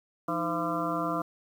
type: harmonic tone with a mistuned harmonic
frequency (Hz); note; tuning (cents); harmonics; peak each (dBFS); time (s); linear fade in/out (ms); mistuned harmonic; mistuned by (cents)
170; F3; -46; 1 / 2 / 3 / 4 / 6 / 7 / 8; -37 / -33 / -38 / -34 / -36 / -33 / -38; 0.28-1.22; 5; 2; -140
effects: 9-bit